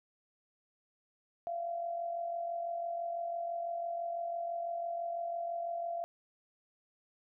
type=tone with amplitude modulation; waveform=sine; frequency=684 Hz; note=F5; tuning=36 cents flat; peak=-32 dBFS; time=1.47-6.04 s; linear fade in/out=0 ms; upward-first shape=sine; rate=46 Hz; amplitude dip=50%; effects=none